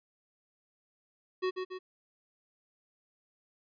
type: tone with echo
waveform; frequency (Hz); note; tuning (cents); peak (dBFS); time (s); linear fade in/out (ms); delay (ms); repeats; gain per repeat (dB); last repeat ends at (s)
square; 371; F#4; +5; -29; 1.42-1.51; 20; 140; 2; -5; 1.79
effects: resampled to 11025 Hz